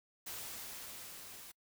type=noise with level ramp; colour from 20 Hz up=white; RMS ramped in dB=-44 to -52 dBFS; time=0.26-1.52 s; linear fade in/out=10 ms; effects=noise-tail reverb RT60 0.1 s tail -26 dB re dry